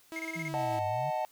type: tone with tremolo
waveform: sawtooth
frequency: 324.7 Hz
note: E4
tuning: 26 cents flat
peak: -34 dBFS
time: 0.12-0.79 s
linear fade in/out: 0 ms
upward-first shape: triangle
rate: 8.5 Hz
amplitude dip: 25%
type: tone bursts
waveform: triangle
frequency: 2138 Hz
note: C7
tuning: 37 cents sharp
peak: -33 dBFS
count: 6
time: 0.16-0.483 s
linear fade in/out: 2 ms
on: 33 ms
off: 25 ms
type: exponential two-way sweep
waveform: sine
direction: down then up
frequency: 174.61 to 98.9 to 153.8 Hz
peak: -37 dBFS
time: 0.35-1.11 s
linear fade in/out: 20 ms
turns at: 0.86 s
type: chord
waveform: triangle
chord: D# diminished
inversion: none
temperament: equal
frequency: 622.3 / 740 / 880 Hz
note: D#5 / F#5 / A5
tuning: 0 / 0 / 0 cents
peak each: -32 dBFS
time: 0.54-1.25 s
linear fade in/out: 0 ms
effects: white hiss -62 dBFS RMS until 1.31 s